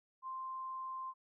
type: tone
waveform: sine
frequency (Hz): 1046.5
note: C6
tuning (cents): 0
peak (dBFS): -40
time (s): 0.22-1.14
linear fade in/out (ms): 50
effects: none